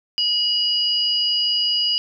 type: tone pair together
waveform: sine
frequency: 2908 / 4891 Hz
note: F#7 / D#8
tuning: -31 / -31 cents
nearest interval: major sixth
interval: 900 cents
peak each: -20 dBFS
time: 0.18-1.98 s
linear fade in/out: 0 ms
effects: none